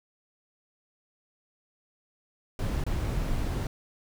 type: noise with dropouts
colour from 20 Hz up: brown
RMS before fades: -29 dBFS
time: 2.59-3.67 s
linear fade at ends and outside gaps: 2 ms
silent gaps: 2.839-2.865 s
effects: none